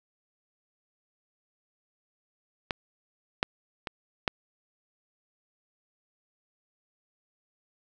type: clicks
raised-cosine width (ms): 0.3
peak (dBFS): -12 / -7 / -17 / -8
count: 4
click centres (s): 2.708 / 3.429 / 3.872 / 4.278
effects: none